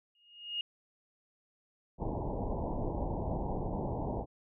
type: tone with exponential growth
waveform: sine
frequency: 2856 Hz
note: F7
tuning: 38 cents sharp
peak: -30 dBFS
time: 0.15-0.61 s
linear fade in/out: 2 ms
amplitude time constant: 100 ms
type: low-pass noise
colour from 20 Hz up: pink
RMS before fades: -35 dBFS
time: 1.98-4.26 s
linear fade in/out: 50 ms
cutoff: 970 Hz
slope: 96 dB/octave
effects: none

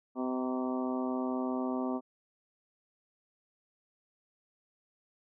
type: harmonic tone with a mistuned harmonic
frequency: 127.9 Hz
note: C3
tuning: 39 cents flat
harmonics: 2 / 3 / 4 / 5 / 6 / 7 / 8 / 9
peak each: -32 / -39 / -43 / -40 / -44 / -44 / -49 / -44 dBFS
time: 0.15-2.01 s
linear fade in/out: 50 ms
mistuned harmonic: 7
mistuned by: +46 cents
effects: none

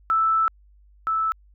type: tone pair in turn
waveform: sine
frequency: 1318.5 / 1312.8 Hz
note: E6 / E6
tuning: 0 / -8 cents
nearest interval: unison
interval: 8 cents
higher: first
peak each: -17 / -20 dBFS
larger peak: first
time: 0.1-0.48 / 1.07-1.32 s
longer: first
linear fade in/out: 0 ms
effects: added 50 Hz sine -51 dBFS peak until 1.54 s

